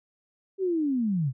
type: linear sweep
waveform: sine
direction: down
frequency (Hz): 393.7 to 119.1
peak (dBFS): -23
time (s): 0.58-1.33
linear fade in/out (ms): 50
effects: none